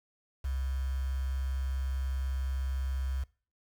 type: tone with quantisation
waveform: sine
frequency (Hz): 66.1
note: C2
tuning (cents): +18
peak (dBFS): -30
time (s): 0.44-3.24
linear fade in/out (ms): 10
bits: 8
effects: noise-tail reverb RT60 0.4 s tail -22 dB re dry